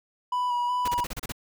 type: tone with vibrato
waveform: triangle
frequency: 980 Hz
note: B5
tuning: 14 cents flat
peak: -22 dBFS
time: 0.32-1.04 s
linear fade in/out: 5 ms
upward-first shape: square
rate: 2.7 Hz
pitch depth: 18 cents each way
type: noise bursts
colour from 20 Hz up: pink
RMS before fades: -33 dBFS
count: 8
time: 0.85-1.322 s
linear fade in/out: 5 ms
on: 31 ms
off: 32 ms
effects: none